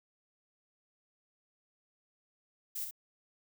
violet noise with echo, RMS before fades -38 dBFS, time 2.75-2.85 s, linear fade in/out 10 ms, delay 61 ms, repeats 1, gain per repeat -5 dB, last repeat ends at 2.911 s, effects none

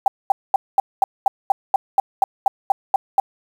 sine tone bursts, 784 Hz, G5, in tune, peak -10 dBFS, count 14, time 0.06-3.2 s, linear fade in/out 2 ms, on 20 ms, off 220 ms, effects 7-bit

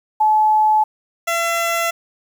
sine / 15% pulse tone pair in turn, 860 / 675.4 Hz, A5 / E5, -40 / +42 cents, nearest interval major third, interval 418 cents, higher first, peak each -11 / -11 dBFS, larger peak neither, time 0.2-0.84 / 1.27-1.91 s, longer neither, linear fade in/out 10 ms, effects 8-bit

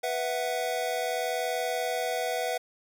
square chord, B suspended fourth, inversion none, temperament equal, 493.9 / 659.3 / 740 Hz, B4 / E5 / F#5, 0 / 0 / 0 cents, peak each -33 dBFS, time 0.03-2.58 s, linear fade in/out 10 ms, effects none

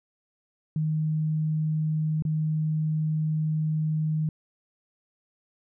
sine tone with dropouts, 155.56 Hz, D#3, in tune, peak -23 dBFS, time 0.76-4.29 s, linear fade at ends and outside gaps 2 ms, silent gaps 2.223-2.251 s, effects none

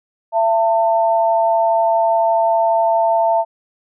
sine tone pair together, 672 / 897 Hz, E5 / A5, +33 / +33 cents, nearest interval perfect fourth, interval 500 cents, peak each -14 / -16 dBFS, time 0.32-3.45 s, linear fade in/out 50 ms, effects none

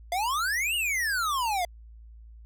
square exponential two-way sweep, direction up then down, 679 to 2930 to 679 Hz, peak -26 dBFS, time 0.12-1.65 s, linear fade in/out 2 ms, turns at 0.75 s, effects added 56 Hz sine -45 dBFS peak until 2.45 s

